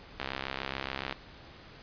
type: click train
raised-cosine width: 0.3 ms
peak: -17 dBFS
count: 63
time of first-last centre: 0.2-1.125 s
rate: 67 Hz
effects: pink hiss -51 dBFS RMS until 1.82 s + resampled to 11025 Hz